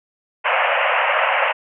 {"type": "band-pass noise", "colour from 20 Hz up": "pink", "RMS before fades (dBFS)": -18, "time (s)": [0.44, 1.53], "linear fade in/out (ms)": 20, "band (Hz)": [520, 2900], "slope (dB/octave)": 96, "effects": []}